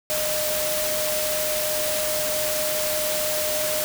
sine tone in noise, 612 Hz, D#5, 29 cents flat, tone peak -26 dBFS, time 0.1-3.84 s, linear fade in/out 0 ms, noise white, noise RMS -26 dBFS, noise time 0.1-3.84 s, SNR -3 dB, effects none

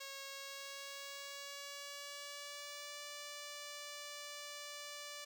5% pulse tone with pitch glide, 548 to 583.9 Hz, C#5 to D5, -20 to -10 cents, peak -35 dBFS, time 0-5.25 s, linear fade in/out 10 ms, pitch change +110 cents, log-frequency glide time 0.28-3.03 s, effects none

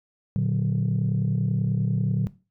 sine chord, Bb augmented, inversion none, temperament equal, 116.54 / 146.83 / 185 Hz, Bb2 / D3 / F#3, 0 / 0 / 0 cents, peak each -24 dBFS, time 0.36-2.27 s, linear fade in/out 0 ms, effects noise-tail reverb RT60 0.3 s tail -18 dB re dry + tanh soft clip ceiling -16 dBFS

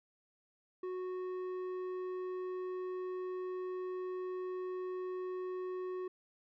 square tone with low-pass filter, 368 Hz, F#4, 9 cents flat, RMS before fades -40 dBFS, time 0.83-6.08 s, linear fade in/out 5 ms, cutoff 1100 Hz, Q 0.68, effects none

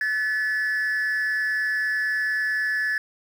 sine tone with frequency modulation, 1728 Hz, A6, 32 cents flat, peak -19 dBFS, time 0.01-2.98 s, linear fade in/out 2 ms, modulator 201 Hz, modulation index 0.46, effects tanh soft clip ceiling -21 dBFS + 8-bit

